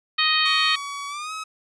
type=harmonic tone; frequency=624 Hz; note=D#5; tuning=5 cents sharp; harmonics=2 / 3 / 4 / 5 / 6 / 7; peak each=-25 / -25 / -25 / -25 / -25 / -25 dBFS; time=0.18-0.76 s; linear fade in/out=10 ms
type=tone with pitch glide; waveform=sawtooth; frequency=1132 to 1278 Hz; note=C#6 to D#6; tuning=+36 to +46 cents; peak=-26 dBFS; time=0.45-1.44 s; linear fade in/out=10 ms; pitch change=+210 cents; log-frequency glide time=1.08-1.32 s
effects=resampled to 22050 Hz